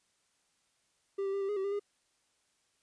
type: tone with pitch steps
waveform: triangle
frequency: 394.4 / 390.1 / 396.9 / 391 / 414.7 / 384.4 / 399.7 / 408 Hz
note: G4 / G4 / G4 / G4 / G#4 / G4 / G4 / G#4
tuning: +11 / -8 / +22 / -4 / -3 / -34 / +34 / -31 cents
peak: -29 dBFS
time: 1.18-1.796 s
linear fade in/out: 10 ms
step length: 77 ms
effects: white hiss -74 dBFS RMS until 2.82 s + resampled to 22050 Hz